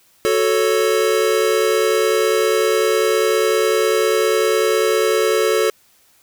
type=chord; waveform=square; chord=F# minor; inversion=none; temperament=equal; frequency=370 / 440 / 554.4 Hz; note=F#4 / A4 / C#5; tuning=0 / 0 / 0 cents; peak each=-21 / -17 / -22 dBFS; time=0.25-5.7 s; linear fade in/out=0 ms; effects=white hiss -55 dBFS RMS until 6.22 s